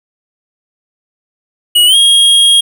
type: tone with pitch glide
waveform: square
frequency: 2909 to 3265 Hz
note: F#7 to G#7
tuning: -30 to -30 cents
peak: -5 dBFS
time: 1.75-2.61 s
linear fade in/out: 10 ms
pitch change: +200 cents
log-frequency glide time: 1.86-1.96 s
effects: none